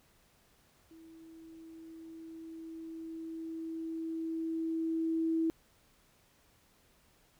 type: tone with level ramp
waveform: sine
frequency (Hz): 325.3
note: E4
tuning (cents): -23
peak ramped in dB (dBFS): -52 to -27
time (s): 0.91-5.5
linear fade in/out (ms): 0
effects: pink hiss -67 dBFS RMS until 7.39 s